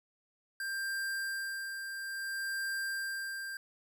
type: tone with tremolo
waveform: square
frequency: 1586 Hz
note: G6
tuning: 20 cents sharp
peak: -34 dBFS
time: 0.6-3.57 s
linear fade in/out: 2 ms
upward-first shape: sine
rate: 0.59 Hz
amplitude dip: 45%
effects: none